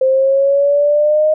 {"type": "exponential sweep", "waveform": "sine", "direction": "up", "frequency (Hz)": [521, 622.3], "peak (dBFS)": -9, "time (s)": [0.01, 1.34], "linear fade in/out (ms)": 5, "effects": []}